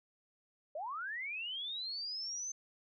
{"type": "linear sweep", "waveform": "sine", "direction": "up", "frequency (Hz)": [565, 6272], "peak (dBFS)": -38, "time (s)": [0.75, 2.52], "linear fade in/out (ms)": 5, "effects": []}